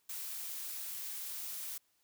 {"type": "noise", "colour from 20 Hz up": "blue", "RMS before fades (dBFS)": -42, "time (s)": [0.09, 1.78], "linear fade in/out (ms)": 5, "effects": ["white hiss -75 dBFS RMS until 2.03 s"]}